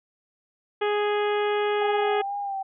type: harmonic tone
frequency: 415.3 Hz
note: G#4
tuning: in tune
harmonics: 1 / 2 / 3 / 4 / 5 / 6 / 7 / 8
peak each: -23 / -29 / -33 / -35 / -37 / -39 / -40 / -41 dBFS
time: 0.81-2.22 s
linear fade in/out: 10 ms
type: tone with vibrato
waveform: sine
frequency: 793 Hz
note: G5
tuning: 20 cents sharp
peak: -27 dBFS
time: 1.81-2.63 s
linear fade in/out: 10 ms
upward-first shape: sine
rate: 2.2 Hz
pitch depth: 42 cents each way
effects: none